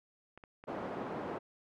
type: clicks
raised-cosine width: 0.5 ms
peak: -36 dBFS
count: 5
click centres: 0.376 / 0.438 / 0.639 / 0.729 / 0.852 s
type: band-pass noise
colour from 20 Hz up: pink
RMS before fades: -40 dBFS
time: 0.67-1.39 s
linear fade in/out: 20 ms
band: 260 to 970 Hz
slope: 12 dB/octave
effects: none